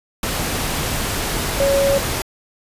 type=tone in noise; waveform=sine; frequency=554.4 Hz; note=C#5; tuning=in tune; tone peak=-14 dBFS; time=1.6-1.98 s; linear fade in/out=2 ms; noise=pink; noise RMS=-22 dBFS; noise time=0.23-2.22 s; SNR=+5 dB; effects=resampled to 32000 Hz